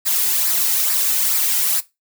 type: noise with flanger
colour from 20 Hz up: blue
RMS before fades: -18 dBFS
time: 0.05-1.81 s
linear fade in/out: 20 ms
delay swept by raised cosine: 0.31 to 1.81 ms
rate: 2.3 Hz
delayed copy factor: -0.5
effects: noise-tail reverb RT60 0.2 s tail -17 dB re dry